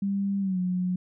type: tone with pitch glide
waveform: sine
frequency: 198.1 to 181.66 Hz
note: G3 to F#3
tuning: +18 to -32 cents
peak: -24 dBFS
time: 0.02-0.96 s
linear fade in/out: 5 ms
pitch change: -150 cents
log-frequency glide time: 0.4-0.59 s
effects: none